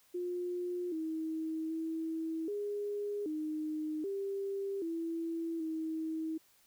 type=tone with pitch steps; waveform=sine; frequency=355.5 / 318.9 / 323.3 / 410.8 / 308.7 / 394.4 / 331 / 319.1 Hz; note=F4 / D#4 / E4 / G#4 / D#4 / G4 / E4 / D#4; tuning=+31 / +43 / -34 / -19 / -14 / +11 / +7 / +44 cents; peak=-34 dBFS; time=0.14-6.38 s; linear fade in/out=10 ms; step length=780 ms; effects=white hiss -67 dBFS RMS until 6.66 s